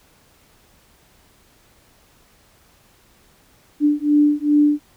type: beating tone pair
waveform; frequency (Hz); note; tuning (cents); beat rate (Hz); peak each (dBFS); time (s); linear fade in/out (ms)
sine; 293.7 / 296.2; D4 / D4; 0 / +15; 2.5; -16; 3.8-4.8; 50
effects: pink hiss -55 dBFS RMS until 4.96 s